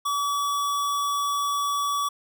square tone, 1142 Hz, D6, 49 cents flat, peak -24 dBFS, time 0.05-2.09 s, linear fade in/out 10 ms, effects none

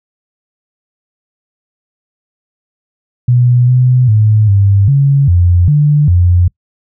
sine tone with pitch steps, 123 / 126.2 / 107.6 / 99.3 / 139.4 / 88.1 / 147.7 / 88.6 Hz, B2 / B2 / A2 / G2 / C#3 / F2 / D3 / F2, -7 / +38 / -38 / +23 / +10 / +16 / +10 / +25 cents, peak -5 dBFS, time 3.28-6.48 s, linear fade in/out 5 ms, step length 400 ms, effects noise-tail reverb RT60 0.1 s tail -25 dB re dry

